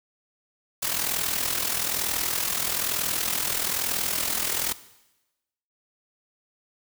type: noise with amplitude modulation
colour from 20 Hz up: white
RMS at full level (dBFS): -24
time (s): 0.82-4.73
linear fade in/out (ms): 10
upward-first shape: sine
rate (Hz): 41.1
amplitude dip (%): 65
effects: noise-tail reverb RT60 1.0 s tail -17 dB re dry